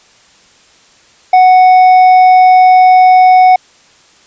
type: tone with hard clipping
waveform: triangle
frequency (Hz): 740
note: F#5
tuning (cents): 0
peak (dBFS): -3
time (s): 1.33-3.56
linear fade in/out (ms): 5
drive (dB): 7
effects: white hiss -45 dBFS RMS until 4.26 s + resampled to 16000 Hz